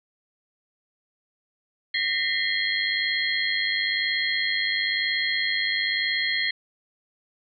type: tone cluster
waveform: sine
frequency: 1834 / 1990 / 2091 / 3263 / 4191 Hz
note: A#6 / B6 / C7 / G#7 / C8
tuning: -29 / +13 / -2 / -31 / +2 cents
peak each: -29 dBFS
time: 1.94-6.51 s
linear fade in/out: 5 ms
effects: none